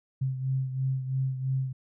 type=beating tone pair; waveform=sine; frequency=131.7 / 134.7 Hz; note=C3 / C#3; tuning=+12 / -49 cents; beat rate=3 Hz; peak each=-27 / -34 dBFS; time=0.21-1.73 s; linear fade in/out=10 ms; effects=none